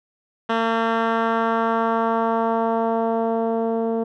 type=tone with low-pass filter sweep; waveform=10% pulse; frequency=227.2 Hz; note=A#3; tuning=44 cents flat; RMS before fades=-21 dBFS; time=0.49-4.04 s; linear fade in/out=10 ms; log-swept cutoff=2400 to 470 Hz; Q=1.3; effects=none